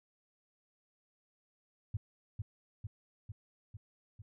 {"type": "tone with echo", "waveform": "sine", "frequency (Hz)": 103.83, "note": "G#2", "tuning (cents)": 0, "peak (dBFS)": -31, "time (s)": [1.94, 1.97], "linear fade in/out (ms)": 5, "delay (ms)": 450, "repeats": 5, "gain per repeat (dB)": -3, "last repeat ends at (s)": 4.22, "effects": []}